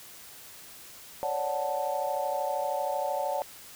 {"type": "chord", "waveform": "sine", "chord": "D major seventh", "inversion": "third", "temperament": "equal", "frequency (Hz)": [554.4, 587.3, 740, 880], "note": ["C#5", "D5", "F#5", "A5"], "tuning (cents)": [0, 0, 0, 0], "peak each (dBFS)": -33, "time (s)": [1.23, 3.42], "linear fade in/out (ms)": 0, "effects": ["white hiss -48 dBFS RMS until 3.75 s"]}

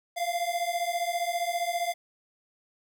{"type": "beating tone pair", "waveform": "square", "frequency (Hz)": [686, 701], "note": ["F5", "F5"], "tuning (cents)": [-31, 6], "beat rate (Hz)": 15, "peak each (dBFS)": -31, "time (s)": [0.16, 1.94], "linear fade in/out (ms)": 20, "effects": ["10-bit"]}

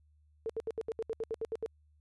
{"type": "tone bursts", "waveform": "sine", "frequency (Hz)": 448.3, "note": "A4", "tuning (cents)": 32, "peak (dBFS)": -32, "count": 12, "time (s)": [0.46, 1.661], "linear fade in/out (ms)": 0, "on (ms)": 35, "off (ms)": 71, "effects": ["added 75 Hz sine -63 dBFS peak until 2 s", "resampled to 24000 Hz"]}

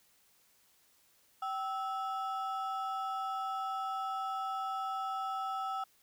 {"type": "ring-modulated tone", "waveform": "triangle", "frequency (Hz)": 1040, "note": "C6", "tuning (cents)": -11, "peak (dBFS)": -29, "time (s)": [1.42, 5.84], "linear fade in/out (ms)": 5, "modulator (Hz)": 268, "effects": ["white hiss -68 dBFS RMS until 6.02 s"]}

